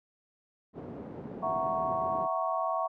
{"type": "band-pass noise", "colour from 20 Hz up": "pink", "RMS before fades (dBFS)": -42, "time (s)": [0.73, 2.28], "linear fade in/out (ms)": 50, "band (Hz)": [170, 480], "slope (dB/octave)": 12}
{"type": "chord", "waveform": "sine", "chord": "F# dominant seventh", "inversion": "third", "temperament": "equal", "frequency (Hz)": [659.3, 740, 932.3, 1108.7], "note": ["E5", "F#5", "A#5", "C#6"], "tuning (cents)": [0, 0, 0, 0], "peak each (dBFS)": [-32, -34, -37, -32], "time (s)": [1.42, 2.88], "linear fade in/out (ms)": 20}
{"effects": []}